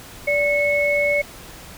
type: tone pair together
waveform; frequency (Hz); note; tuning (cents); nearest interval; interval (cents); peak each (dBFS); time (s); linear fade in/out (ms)
sine; 581.6 / 2196; D5 / C#7; -17 / -17; octave + major seventh; 2300; -19; 0.27-1.22; 10
effects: pink hiss -40 dBFS RMS until 1.77 s